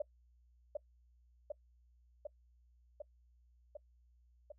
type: tone with echo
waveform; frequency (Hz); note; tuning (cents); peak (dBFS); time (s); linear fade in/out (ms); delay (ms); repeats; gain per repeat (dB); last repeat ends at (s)
sine; 590; D5; +8; -33; 0-0.02; 5; 750; 6; -2; 4.52
effects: noise-tail reverb RT60 0.1 s tail -22 dB re dry + added 60 Hz sine -65 dBFS peak until 4.58 s